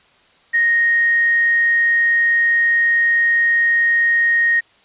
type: tone with quantisation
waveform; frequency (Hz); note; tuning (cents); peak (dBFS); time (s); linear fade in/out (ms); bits
sine; 1864.7; A#6; 0; -12; 0.53-4.61; 20; 6
effects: white hiss -53 dBFS RMS until 4.84 s + resampled to 8000 Hz